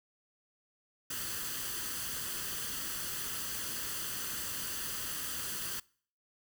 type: noise with comb filter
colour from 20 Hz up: white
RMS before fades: -38 dBFS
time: 1.1-5.8 s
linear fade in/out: 5 ms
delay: 0.65 ms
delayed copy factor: +0.6
effects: noise-tail reverb RT60 0.5 s tail -24 dB re dry